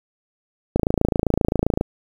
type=click train; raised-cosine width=2 ms; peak=-4 dBFS; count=30; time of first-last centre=0.76-1.811 s; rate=27.6 Hz; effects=7-bit